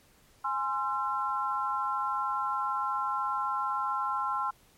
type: chord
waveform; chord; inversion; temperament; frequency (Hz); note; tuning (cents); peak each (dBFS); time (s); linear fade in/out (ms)
sine; Ab augmented; none; equal with one note detuned; 830.6 / 1046.5 / 1353.2; Ab5 / C6 / E6; 0 / 0 / +45; -34 / -31 / -32; 0.44-4.51; 10
effects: pink hiss -62 dBFS RMS until 4.77 s + MP3 64 kbps